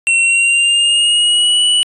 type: tone with pitch glide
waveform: square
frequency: 2721 to 2950 Hz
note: F7 to F#7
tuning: -46 to -6 cents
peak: -10 dBFS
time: 0.07-1.83 s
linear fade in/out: 0 ms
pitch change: +140 cents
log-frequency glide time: 0.2-1.62 s
effects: resampled to 24000 Hz